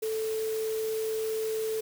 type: tone in noise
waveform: sine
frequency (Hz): 440.1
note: A4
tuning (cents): 0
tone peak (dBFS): -28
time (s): 0.02-1.81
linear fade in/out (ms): 10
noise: white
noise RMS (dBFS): -42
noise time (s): 0.02-1.81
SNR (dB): +11
effects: none